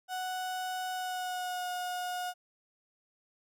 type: tone with pitch glide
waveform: 35% pulse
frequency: 740 to 721.8 Hz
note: F#5 to F#5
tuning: 0 to -43 cents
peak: -32 dBFS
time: 0.08-2.34 s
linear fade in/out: 50 ms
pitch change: -43 cents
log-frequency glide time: 0.93-1.69 s
effects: none